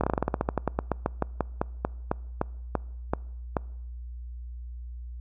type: slowing click train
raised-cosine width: 1 ms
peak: -10 dBFS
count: 25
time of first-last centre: 0.01-3.568 s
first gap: 26 ms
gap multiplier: 1.13
effects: noise-tail reverb RT60 0.9 s tail -25 dB re dry + added 60 Hz sine -36 dBFS peak until 5.2 s